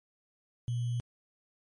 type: tone with sample-and-hold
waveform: sine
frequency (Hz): 120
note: B2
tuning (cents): -49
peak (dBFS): -29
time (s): 0.68-1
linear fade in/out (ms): 0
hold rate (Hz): 3150
effects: MP3 48 kbps